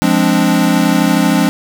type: chord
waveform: square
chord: D half-diminished seventh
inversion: first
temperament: equal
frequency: 174.61 / 207.7 / 261.6 / 293.7 Hz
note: F3 / Ab3 / C4 / D4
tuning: 0 / 0 / 0 / 0 cents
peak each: -16 dBFS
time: 0.02-1.49 s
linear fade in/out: 0 ms
effects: none